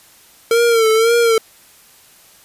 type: tone with vibrato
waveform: square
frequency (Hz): 455.2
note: A#4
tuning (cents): -41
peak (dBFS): -11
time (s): 0.51-1.38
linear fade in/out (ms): 2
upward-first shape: sine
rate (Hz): 1.9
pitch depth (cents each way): 65
effects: white hiss -47 dBFS RMS until 2.44 s + resampled to 32000 Hz